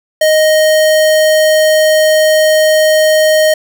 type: tone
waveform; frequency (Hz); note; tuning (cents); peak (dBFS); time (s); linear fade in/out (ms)
square; 622.3; D#5; 0; -7; 0.21-3.54; 5
effects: none